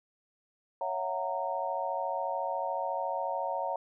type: chord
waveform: sine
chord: F# dominant seventh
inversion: second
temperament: just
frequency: 555 / 666 / 740 / 925 Hz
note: C#5 / E5 / F#5 / A#5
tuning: +2 / +18 / 0 / -14 cents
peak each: -36 / -37 / -36 / -34 dBFS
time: 0.81-3.76 s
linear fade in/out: 2 ms
effects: none